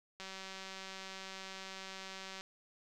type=click train; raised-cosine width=0.2 ms; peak=-29 dBFS; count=423; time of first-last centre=0.2-2.409 s; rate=191 Hz; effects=none